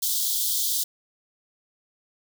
white high-pass noise, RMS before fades -25 dBFS, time 0.02-0.84 s, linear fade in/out 10 ms, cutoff 3200 Hz, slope 96 dB/octave, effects none

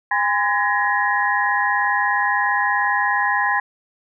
sine tone cluster, 817 / 1022 / 1683 / 1880 Hz, G#5 / C6 / G#6 / A#6, -29 / -41 / +23 / +14 cents, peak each -22 dBFS, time 0.11-3.6 s, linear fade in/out 5 ms, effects none

